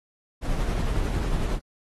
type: noise with tremolo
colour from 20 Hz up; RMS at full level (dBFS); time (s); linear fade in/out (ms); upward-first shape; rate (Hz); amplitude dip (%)
brown; -24; 0.41-1.6; 50; sine; 11; 30
effects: AAC 32 kbps